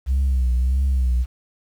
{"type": "tone with vibrato", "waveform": "sine", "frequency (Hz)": 64.4, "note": "C2", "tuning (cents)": -27, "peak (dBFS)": -14, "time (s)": [0.06, 1.26], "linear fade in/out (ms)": 50, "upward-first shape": "triangle", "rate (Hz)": 1.6, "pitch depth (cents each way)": 100, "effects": ["tanh soft clip ceiling -14 dBFS", "8-bit"]}